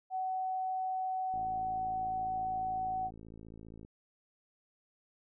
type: tone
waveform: sine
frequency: 751 Hz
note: F#5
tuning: 26 cents sharp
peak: -32 dBFS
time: 0.1-3.11 s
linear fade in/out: 50 ms
type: click train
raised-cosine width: 3 ms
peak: -38 dBFS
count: 139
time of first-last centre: 1.34-3.849 s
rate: 55 Hz
effects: none